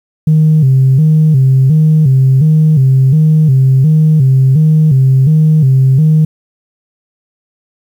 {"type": "tone with vibrato", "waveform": "sine", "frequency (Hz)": 143.8, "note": "D3", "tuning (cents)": -36, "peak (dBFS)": -3, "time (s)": [0.27, 6.25], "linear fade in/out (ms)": 5, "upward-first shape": "square", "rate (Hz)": 1.4, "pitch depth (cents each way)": 140, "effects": ["tanh soft clip ceiling -1 dBFS", "7-bit"]}